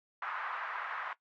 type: band-pass noise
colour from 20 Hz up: white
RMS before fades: -39 dBFS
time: 0.22-1.13 s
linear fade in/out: 2 ms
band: 920 to 1600 Hz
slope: 24 dB/octave
effects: noise-tail reverb RT60 0.1 s tail -18 dB re dry + AAC 64 kbps